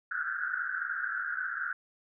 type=band-pass noise; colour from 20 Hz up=white; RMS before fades=-34 dBFS; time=0.11-1.73 s; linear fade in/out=5 ms; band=1400 to 1600 Hz; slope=96 dB/octave; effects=none